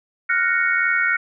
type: chord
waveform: sine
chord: Gb major seventh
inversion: third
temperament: equal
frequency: 1396.9 / 1480 / 1864.7 / 2217 Hz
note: F6 / Gb6 / Bb6 / Db7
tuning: 0 / 0 / 0 / 0 cents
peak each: -22 dBFS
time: 0.29-1.17 s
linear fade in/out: 10 ms
effects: none